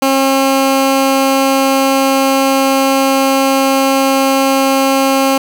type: tone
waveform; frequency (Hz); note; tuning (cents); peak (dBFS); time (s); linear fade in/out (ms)
15% pulse; 269.8; C#4; -47; -3; 0.02-5.38; 5
effects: none